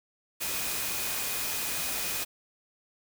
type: tone in noise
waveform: sine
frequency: 2485 Hz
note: D#7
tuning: 3 cents flat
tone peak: -42 dBFS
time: 0.4-2.25 s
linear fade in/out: 20 ms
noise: white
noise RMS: -32 dBFS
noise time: 0.4-2.25 s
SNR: -13 dB
effects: none